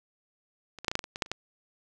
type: clicks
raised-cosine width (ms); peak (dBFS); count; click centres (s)
0.2; -26 / -21 / -8 / -14 / -8 / -15 / -23 / -19 / -9 / -30 / -13; 11; 0.787 / 0.846 / 0.882 / 0.915 / 0.954 / 0.992 / 1.041 / 1.159 / 1.222 / 1.261 / 1.316
effects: none